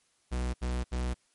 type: tone bursts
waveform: 45% pulse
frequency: 61.74 Hz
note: B1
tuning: in tune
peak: -29 dBFS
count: 3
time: 0.31-1.144 s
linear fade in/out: 20 ms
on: 230 ms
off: 72 ms
effects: white hiss -70 dBFS RMS until 1.34 s + MP3 48 kbps